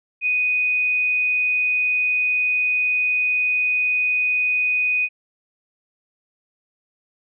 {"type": "tone", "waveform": "sine", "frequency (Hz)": 2489, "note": "D#7", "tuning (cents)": 0, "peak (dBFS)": -17, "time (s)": [0.21, 5.09], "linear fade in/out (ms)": 50, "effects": []}